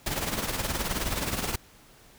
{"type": "noise with tremolo", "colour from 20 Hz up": "pink", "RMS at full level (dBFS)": -27, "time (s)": [0.06, 1.56], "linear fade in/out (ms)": 5, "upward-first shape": "triangle", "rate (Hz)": 19, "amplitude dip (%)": 70, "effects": ["pink hiss -55 dBFS RMS until 2.18 s"]}